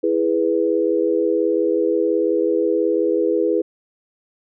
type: chord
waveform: sine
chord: E major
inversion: none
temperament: equal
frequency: 329.6 / 415.3 / 493.9 Hz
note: E4 / G#4 / B4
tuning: 0 / 0 / 0 cents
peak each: -20 dBFS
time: 0.03-3.62 s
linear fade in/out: 10 ms
effects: none